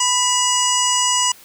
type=harmonic tone with a mistuned harmonic; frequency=993 Hz; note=B5; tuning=9 cents sharp; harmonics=1 / 2 / 3 / 5 / 6 / 7 / 8; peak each=-20 / -30 / -21 / -27 / -23 / -23 / -22 dBFS; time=0-1.32 s; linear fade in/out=5 ms; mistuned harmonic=3; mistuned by=-53 cents; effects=white hiss -45 dBFS RMS until 1.44 s